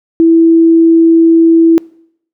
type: tone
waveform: sine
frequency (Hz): 329.6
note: E4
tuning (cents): 0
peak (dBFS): -3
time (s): 0.2-1.78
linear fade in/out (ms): 0
effects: noise-tail reverb RT60 0.7 s tail -25 dB re dry